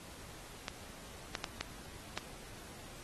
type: clicks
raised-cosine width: 0.2 ms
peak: -18 dBFS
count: 5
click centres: 0.682 / 1.352 / 1.442 / 1.61 / 2.176 s
effects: pink hiss -52 dBFS RMS until 3.03 s + AAC 32 kbps